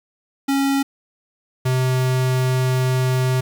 square tone pair in turn, 275.2 / 128.76 Hz, C#4 / C3, -12 / -27 cents, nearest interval octave + minor second, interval 1315 cents, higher first, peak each -17 dBFS, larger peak neither, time 0.48-0.83 / 1.65-3.41 s, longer second, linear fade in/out 10 ms, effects 9-bit

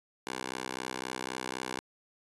10% pulse tone with high-pass filter, 63.9 Hz, C2, 40 cents flat, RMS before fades -38 dBFS, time 0.27-1.79 s, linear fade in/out 0 ms, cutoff 460 Hz, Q 0.61, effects resampled to 24000 Hz

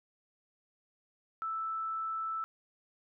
sine tone, 1318.5 Hz, E6, in tune, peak -33 dBFS, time 1.42-2.44 s, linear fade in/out 0 ms, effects none

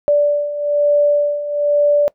sine beating tone pair, 583 / 584.1 Hz, D5 / D5, -13 / -10 cents, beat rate 1.1 Hz, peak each -18 / -13 dBFS, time 0.08-2.08 s, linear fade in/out 0 ms, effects noise-tail reverb RT60 0.1 s tail -21 dB re dry

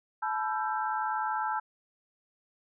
sine tone cluster, 865 / 985 / 1338 / 1572 Hz, A5 / B5 / E6 / G6, -30 / -5 / +25 / +4 cents, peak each -31 / -36 / -34 / -38 dBFS, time 0.22-1.6 s, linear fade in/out 10 ms, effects none

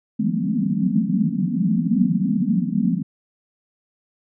pink band-pass noise, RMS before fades -20 dBFS, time 0.19-3.03 s, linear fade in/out 10 ms, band 160 to 260 Hz, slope 96 dB/octave, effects none

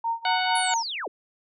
sine tone with tremolo, 920 Hz, A#5, 23 cents flat, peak -22 dBFS, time 0.04-0.83 s, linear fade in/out 5 ms, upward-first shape sine, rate 4.5 Hz, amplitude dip 95%
harmonic tone, 740 Hz, F#5, in tune, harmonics 1 / 2 / 3 / 4 / 5 / 6, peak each -26 / -29 / -31 / -32 / -33 / -34 dBFS, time 0.25-0.74 s, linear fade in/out 2 ms
sine linear sweep, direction down, 10390 to 267.2 Hz, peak -29 dBFS, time 0.55-1.08 s, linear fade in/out 5 ms
effects none

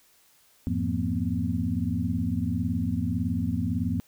sine tone cluster, 86.8 / 104.9 / 174.1 / 232.2 / 253.8 Hz, F2 / G#2 / F3 / A#3 / B3, -10 / +18 / -5 / -7 / +47 cents, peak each -31 dBFS, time 0.67-4 s, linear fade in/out 0 ms, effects white hiss -61 dBFS RMS until 4.07 s

